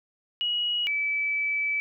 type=tone pair in turn; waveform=sine; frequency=2906 / 2304 Hz; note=F#7 / D7; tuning=-32 / -34 cents; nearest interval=major third; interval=402 cents; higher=first; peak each=-24 dBFS; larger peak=neither; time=0.41-0.87 / 0.87-1.8 s; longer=second; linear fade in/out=0 ms; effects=none